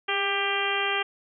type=harmonic tone with a mistuned harmonic; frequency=396.3 Hz; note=G4; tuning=19 cents sharp; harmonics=1 / 2 / 3 / 4 / 5 / 6 / 7 / 8; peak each=-32 / -32 / -32 / -32 / -32 / -32 / -32 / -32 dBFS; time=0.08-1.03 s; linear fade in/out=10 ms; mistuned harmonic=1; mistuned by=+25 cents; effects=none